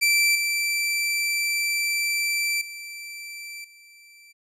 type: tone with level steps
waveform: sawtooth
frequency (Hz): 2337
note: D7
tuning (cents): -9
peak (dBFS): -14 / -19 / -32 / -45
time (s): 0.01-4.33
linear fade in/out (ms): 20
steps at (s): 0.35 / 2.61 / 3.64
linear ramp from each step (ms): 5
effects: resampled to 32000 Hz